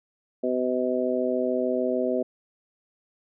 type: harmonic tone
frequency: 126.6 Hz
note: B2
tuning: 43 cents sharp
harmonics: 2 / 3 / 4 / 5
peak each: -28 / -28 / -28 / -28 dBFS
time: 0.43-2.23 s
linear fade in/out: 10 ms
effects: none